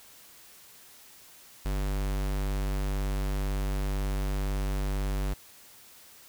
square tone, 49 Hz, G1, in tune, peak -28 dBFS, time 1.65-5.34 s, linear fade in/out 10 ms, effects white hiss -53 dBFS RMS until 6.28 s

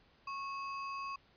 sine tone with sample-and-hold, 1100 Hz, C#6, 14 cents flat, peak -38 dBFS, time 0.27-1.16 s, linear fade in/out 5 ms, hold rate 3675 Hz, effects pink hiss -67 dBFS RMS until 1.36 s + resampled to 11025 Hz

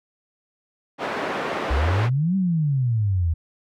pink band-pass noise, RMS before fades -27 dBFS, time 0.98-2.1 s, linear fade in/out 50 ms, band 320 to 1900 Hz, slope 12 dB/octave
sine exponential two-way sweep, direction up then down, 62.3 to 196 to 79 Hz, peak -18 dBFS, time 1.7-3.34 s, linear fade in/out 10 ms, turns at 2.36 s
effects none

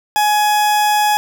40% pulse tone, 840 Hz, G#5, 19 cents sharp, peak -11 dBFS, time 0.16-1.17 s, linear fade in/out 0 ms, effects none

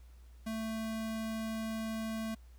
square tone, 221.8 Hz, A3, 14 cents sharp, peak -36 dBFS, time 0.46-2.35 s, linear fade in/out 10 ms, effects added 60 Hz sine -52 dBFS peak until 2.58 s + pink hiss -69 dBFS RMS until 2.58 s

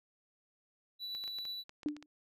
triangle tone with tremolo, 3951 Hz, B7, in tune, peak -36 dBFS, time 0.99-1.64 s, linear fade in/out 50 ms, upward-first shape triangle, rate 8.3 Hz, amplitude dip 30%
clicks, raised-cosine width 0.2 ms, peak -33 dBFS, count 10, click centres 1.15 / 1.239 / 1.278 / 1.386 / 1.453 / 1.694 / 1.832 / 1.886 / 1.966 / 2.026 s
sine tone with exponential decay, 296.8 Hz, D4, 18 cents sharp, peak -28 dBFS, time 1.86-2.06 s, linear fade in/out 1 ms, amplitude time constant 42 ms
effects none

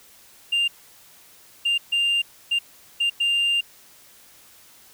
sine tone bursts at uneven times, 2795 Hz, F7, 1 cent sharp, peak -16 dBFS, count 6, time 0.52-0.68 / 1.65-1.78 / 1.92-2.22 / 2.51-2.59 / 3-3.1 / 3.2-3.61 s, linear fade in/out 10 ms, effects tanh soft clip ceiling -17 dBFS + white hiss -51 dBFS RMS until 4.93 s

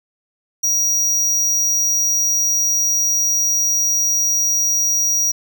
square tone, 5750 Hz, F8, 50 cents sharp, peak -15 dBFS, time 0.63-5.32 s, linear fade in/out 10 ms, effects none

